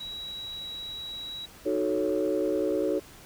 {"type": "tone", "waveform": "sine", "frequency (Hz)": 3881, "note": "B7", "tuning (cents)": -31, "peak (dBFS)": -35, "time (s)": [0, 1.46], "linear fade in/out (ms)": 10}
{"type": "chord", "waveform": "sine", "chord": "D# half-diminished seventh", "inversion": "none", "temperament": "equal with one note detuned", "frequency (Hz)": [309.5, 370, 440, 554.4], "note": ["D#4", "F#4", "A4", "C#5"], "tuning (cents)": [-9, 0, 0, 0], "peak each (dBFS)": -29, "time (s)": [1.65, 3], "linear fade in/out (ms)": 20}
{"effects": ["tanh soft clip ceiling -17 dBFS", "pink hiss -50 dBFS RMS until 3.25 s"]}